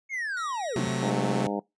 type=linear sweep; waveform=triangle; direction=down; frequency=2217 to 43.65 Hz; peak=-27 dBFS; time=0.09-0.89 s; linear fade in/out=50 ms
type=tone with tremolo; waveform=15% pulse; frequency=1900 Hz; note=A#6; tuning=33 cents sharp; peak=-33 dBFS; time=0.37-1.1 s; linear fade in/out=2 ms; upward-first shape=sine; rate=4.3 Hz; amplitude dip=25%
type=chord; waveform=sawtooth; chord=F# diminished; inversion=second; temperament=equal; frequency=130.81 / 185 / 220 Hz; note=C3 / F#3 / A3; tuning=0 / 0 / 0 cents; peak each=-26 / -28 / -28 dBFS; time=0.76-1.47 s; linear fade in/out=2 ms
type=harmonic tone; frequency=101.7 Hz; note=G#2; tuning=36 cents flat; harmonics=2 / 3 / 4 / 5 / 6 / 7 / 8 / 9; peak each=-32 / -34 / -35 / -36 / -37 / -37 / -38 / -39 dBFS; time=1.02-1.6 s; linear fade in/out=10 ms
effects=noise-tail reverb RT60 0.2 s tail -24 dB re dry + resampled to 22050 Hz